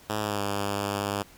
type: tone with pitch glide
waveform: 5% pulse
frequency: 106.1 to 100.96 Hz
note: G#2 to G#2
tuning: +38 to -48 cents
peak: -16 dBFS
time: 0.09-1.23 s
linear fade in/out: 10 ms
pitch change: -86 cents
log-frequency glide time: 0.19-0.43 s
effects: pink hiss -53 dBFS RMS until 1.37 s